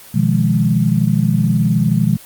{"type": "chord", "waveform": "sine", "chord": "F half-diminished seventh", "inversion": "second", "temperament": "equal", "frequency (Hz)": [123.47, 155.56, 174.61, 207.7], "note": ["Cb3", "Eb3", "F3", "Ab3"], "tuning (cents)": [0, 0, 0, 0], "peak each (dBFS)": -17, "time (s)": [0.14, 2.17], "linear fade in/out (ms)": 10, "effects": ["white hiss -39 dBFS RMS until 2.25 s", "Opus 24 kbps"]}